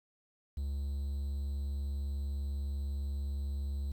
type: tone with quantisation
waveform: triangle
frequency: 69.9 Hz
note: C#2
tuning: 15 cents sharp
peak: -31 dBFS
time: 0.57-3.92 s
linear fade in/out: 5 ms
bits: 10
effects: none